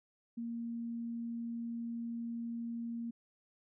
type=tone; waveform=sine; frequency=233.1 Hz; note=A#3; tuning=in tune; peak=-37 dBFS; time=0.37-3.11 s; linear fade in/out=10 ms; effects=none